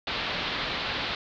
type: low-pass noise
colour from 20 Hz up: white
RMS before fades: -31 dBFS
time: 0.07-1.15 s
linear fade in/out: 2 ms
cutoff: 4300 Hz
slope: 48 dB/octave
effects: none